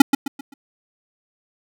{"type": "tone with echo", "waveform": "square", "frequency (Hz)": 277.2, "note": "C#4", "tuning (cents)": 0, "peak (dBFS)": -4, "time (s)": [0, 0.02], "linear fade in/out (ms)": 5, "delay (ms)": 130, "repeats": 4, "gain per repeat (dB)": -9, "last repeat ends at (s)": 0.54, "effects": []}